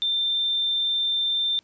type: tone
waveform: sine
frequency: 3578 Hz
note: A7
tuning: 28 cents sharp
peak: -21 dBFS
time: 0.02-1.59 s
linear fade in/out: 0 ms
effects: pink hiss -63 dBFS RMS until 1.63 s + resampled to 16000 Hz